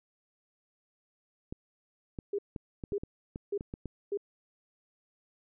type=clicks; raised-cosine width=3 ms; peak=-25 dBFS; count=10; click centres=1.525 / 2.188 / 2.562 / 2.838 / 2.922 / 3.035 / 3.359 / 3.609 / 3.739 / 3.857 s
type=tone bursts; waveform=sine; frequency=404.3 Hz; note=G#4; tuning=46 cents flat; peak=-29 dBFS; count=4; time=2.33-4.174 s; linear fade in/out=5 ms; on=56 ms; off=540 ms
effects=none